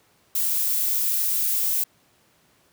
violet noise, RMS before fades -23 dBFS, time 0.35-1.84 s, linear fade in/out 5 ms, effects pink hiss -61 dBFS RMS until 2.72 s + high-pass 100 Hz 12 dB/octave

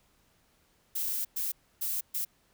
violet noise bursts at uneven times, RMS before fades -32 dBFS, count 4, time 0.95-1.25 / 1.36-1.52 / 1.81-2.01 / 2.14-2.25 s, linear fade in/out 10 ms, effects pink hiss -68 dBFS RMS until 2.53 s

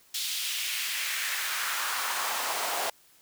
pink noise with high-pass filter sweep, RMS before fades -31 dBFS, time 0.14-2.9 s, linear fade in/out 5 ms, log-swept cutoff 3700 to 640 Hz, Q 1.8, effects white hiss -60 dBFS RMS until 3.21 s

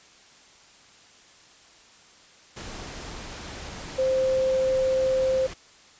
sine tone in noise, 523.3 Hz, C5, in tune, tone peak -20 dBFS, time 3.98-5.47 s, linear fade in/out 10 ms, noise pink, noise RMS -38 dBFS, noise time 2.56-5.54 s, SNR +15 dB, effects white hiss -53 dBFS RMS until 5.99 s + resampled to 16000 Hz

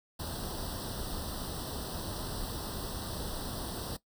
pink noise with comb filter, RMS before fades -38 dBFS, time 0.19-3.97 s, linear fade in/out 10 ms, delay 0.22 ms, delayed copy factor +0.95, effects noise-tail reverb RT60 0.1 s tail -17 dB re dry

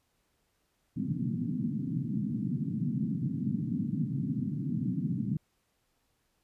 white band-pass noise, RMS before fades -32 dBFS, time 0.96-5.37 s, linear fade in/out 5 ms, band 120 to 260 Hz, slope 48 dB/octave, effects pink hiss -75 dBFS RMS until 6.43 s + resampled to 32000 Hz

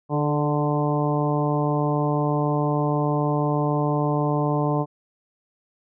harmonic tone with a mistuned harmonic, 148 Hz, D3, 14 cents sharp, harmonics 1 / 2 / 3 / 4 / 5 / 6 / 7, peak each -23 / -26 / -28 / -29 / -30 / -31 / -31 dBFS, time 0.09-4.86 s, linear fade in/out 50 ms, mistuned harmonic 3, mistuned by -25 cents, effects none

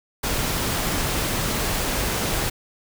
pink noise, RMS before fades -24 dBFS, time 0.23-2.5 s, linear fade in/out 10 ms, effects none

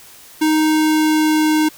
square tone with pitch glide, 311.1 to 309.1 Hz, D#4 to D#4, 0 to -11 cents, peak -13 dBFS, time 0.41-1.69 s, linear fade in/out 10 ms, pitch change -11 cents, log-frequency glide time 0.58-1.55 s, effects white hiss -42 dBFS RMS until 1.77 s

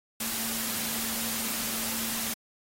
sine tone in noise, 225.8 Hz, A3, 45 cents sharp, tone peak -40 dBFS, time 0.2-2.34 s, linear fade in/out 5 ms, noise white, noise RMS -32 dBFS, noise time 0.2-2.34 s, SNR -11 dB, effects AAC 48 kbps

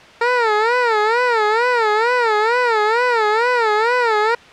15% pulse tone with vibrato, 457.8 Hz, A#4, 31 cents flat, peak -7 dBFS, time 0.21-4.35 s, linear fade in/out 5 ms, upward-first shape sine, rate 2.2 Hz, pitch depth 150 cents each way, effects white hiss -41 dBFS RMS until 4.52 s + low-pass 3000 Hz 12 dB/octave

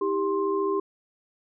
sine tone cluster, 321.7 / 395.8 / 1054 Hz, E4 / G4 / C6, -42 / +17 / +12 cents, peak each -31 / -24 / -30 dBFS, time 0.01-0.8 s, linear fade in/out 5 ms, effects none

